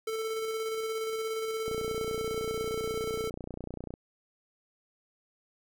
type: tone with tremolo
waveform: square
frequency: 443.4 Hz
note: A4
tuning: 13 cents sharp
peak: -31 dBFS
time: 0.07-3.3 s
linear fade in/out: 5 ms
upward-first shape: square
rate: 17 Hz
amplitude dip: 25%
type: click train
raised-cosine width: 2 ms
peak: -25 dBFS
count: 69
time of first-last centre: 1.68-3.939 s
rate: 30.1 Hz
effects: none